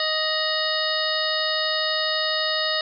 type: harmonic tone with a mistuned harmonic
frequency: 624 Hz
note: D#5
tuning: 5 cents sharp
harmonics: 1 / 2 / 3 / 5 / 6 / 7 / 8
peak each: -28 / -31 / -28 / -31 / -27 / -29 / -31 dBFS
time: 0-2.81 s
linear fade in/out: 2 ms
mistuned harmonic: 5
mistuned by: -120 cents
effects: none